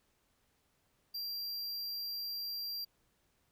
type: tone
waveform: square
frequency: 4741 Hz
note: D8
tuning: 16 cents sharp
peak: -38 dBFS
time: 1.14-2.85 s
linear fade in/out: 10 ms
effects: pink hiss -75 dBFS RMS until 3.51 s